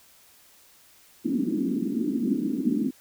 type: band-pass noise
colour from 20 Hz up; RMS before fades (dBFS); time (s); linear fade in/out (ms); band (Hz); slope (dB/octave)
pink; -26; 1.24-2.91; 20; 210 to 320; 48
effects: white hiss -56 dBFS RMS until 3 s